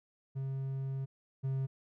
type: tone pair in turn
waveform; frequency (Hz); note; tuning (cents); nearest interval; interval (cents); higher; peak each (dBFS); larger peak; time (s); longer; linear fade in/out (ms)
triangle; 134.6 / 133.85; C3 / C3; +49 / +40; unison; 9; first; -32 / -29; second; 0.35-1.06 / 1.43-1.67; first; 20
effects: none